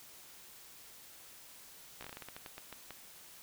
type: slowing click train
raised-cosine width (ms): 0.3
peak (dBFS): -29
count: 14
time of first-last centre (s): 2.01-2.907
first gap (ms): 15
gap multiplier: 1.23
effects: white hiss -55 dBFS RMS until 3.42 s